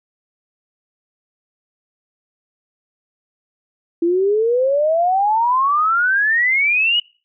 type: exponential sweep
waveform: sine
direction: up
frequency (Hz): 331.9 to 2960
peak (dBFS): -13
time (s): 4.02-7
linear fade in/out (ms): 5
effects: noise-tail reverb RT60 0.4 s tail -26 dB re dry